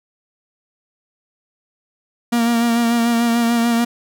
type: tone with vibrato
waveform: 45% pulse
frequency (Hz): 234.1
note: A#3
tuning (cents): +8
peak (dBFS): -14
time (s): 2.32-3.85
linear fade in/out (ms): 10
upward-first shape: sine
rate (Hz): 6.8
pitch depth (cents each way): 28
effects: none